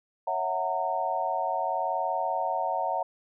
sine chord, F# dominant seventh, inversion second, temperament equal with one note detuned, 554.4 / 659.3 / 740 / 918.4 Hz, C#5 / E5 / F#5 / A#5, 0 / 0 / 0 / -26 cents, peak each -35 / -32 / -30 / -30 dBFS, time 0.27-3.03 s, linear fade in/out 5 ms, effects none

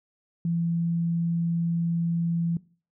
sine tone, 168.6 Hz, E3, 39 cents sharp, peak -23 dBFS, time 0.45-2.57 s, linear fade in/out 2 ms, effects noise-tail reverb RT60 0.4 s tail -20 dB re dry

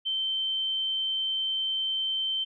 sine tone, 3105 Hz, G7, 17 cents flat, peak -26 dBFS, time 0.05-2.45 s, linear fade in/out 20 ms, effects none

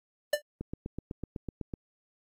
square tone with exponential decay, 592 Hz, D5, 14 cents sharp, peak -21 dBFS, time 0.33-0.42 s, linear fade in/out 5 ms, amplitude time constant 18 ms
click train, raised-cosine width 3 ms, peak -23 dBFS, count 10, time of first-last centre 0.61-1.738 s, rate 7.98 Hz
effects AAC 48 kbps

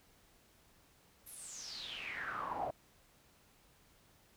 brown noise with band-pass filter sweep, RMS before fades -43 dBFS, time 1.26-2.71 s, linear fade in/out 10 ms, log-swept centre 12000 to 640 Hz, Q 7.9, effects pink hiss -67 dBFS RMS until 4.36 s

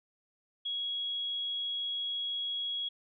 sine tone, 3322 Hz, G#7, in tune, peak -32 dBFS, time 0.65-2.89 s, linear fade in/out 10 ms, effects none

